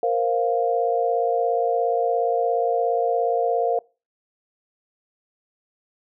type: chord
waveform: sine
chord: Bb suspended second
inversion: none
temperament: equal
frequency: 466.2 / 523.3 / 698.5 Hz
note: Bb4 / C5 / F5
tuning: 0 / 0 / 0 cents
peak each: -22 / -26 / -22 dBFS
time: 0.03-3.79 s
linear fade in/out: 2 ms
effects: noise-tail reverb RT60 0.3 s tail -24 dB re dry